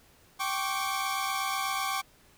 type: tone cluster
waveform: sawtooth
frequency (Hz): 779 / 1092 / 1160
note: G5 / C#6 / D6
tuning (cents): -11 / -26 / -22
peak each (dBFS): -30 / -30 / -29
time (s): 0.39-2.02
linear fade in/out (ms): 20
effects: pink hiss -60 dBFS RMS until 2.37 s